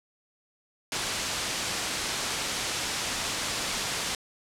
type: low-pass noise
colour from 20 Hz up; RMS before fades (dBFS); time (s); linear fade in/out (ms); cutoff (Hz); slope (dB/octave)
white; -31; 0.92-4.15; 2; 6900; 12
effects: low-pass 11000 Hz 12 dB/octave